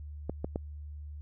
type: clicks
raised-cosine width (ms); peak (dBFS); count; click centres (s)
2; -19; 3; 0.296 / 0.445 / 0.559
effects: added 74 Hz sine -40 dBFS peak until 1.21 s